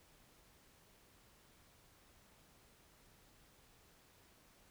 silence, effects pink hiss -67 dBFS RMS until 4.7 s

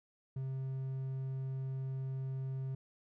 triangle tone, 132.8 Hz, C3, 26 cents sharp, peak -34 dBFS, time 0.36-2.75 s, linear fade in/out 5 ms, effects none

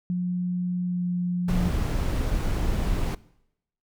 sine tone with pitch glide, 179 to 177.56 Hz, F3 to F3, +43 to +29 cents, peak -23 dBFS, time 0.1-1.69 s, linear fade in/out 0 ms, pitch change -14 cents, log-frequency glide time 0.85-1.04 s
brown noise, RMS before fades -25 dBFS, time 1.48-3.15 s, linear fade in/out 5 ms
effects noise-tail reverb RT60 0.8 s tail -21 dB re dry

